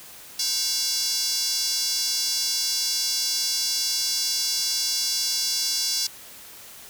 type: tone with high-pass filter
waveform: square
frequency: 311.1 Hz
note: D#4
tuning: in tune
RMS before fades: -25 dBFS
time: 0.39-6.07 s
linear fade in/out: 5 ms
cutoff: 5000 Hz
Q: 3.7
effects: white hiss -44 dBFS RMS until 6.89 s